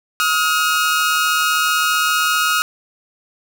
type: tone pair together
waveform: sawtooth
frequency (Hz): 1268.6 / 1424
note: D#6 / F6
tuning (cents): +33 / +33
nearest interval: major second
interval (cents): 200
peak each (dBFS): -14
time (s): 0.2-2.62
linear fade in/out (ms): 0
effects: none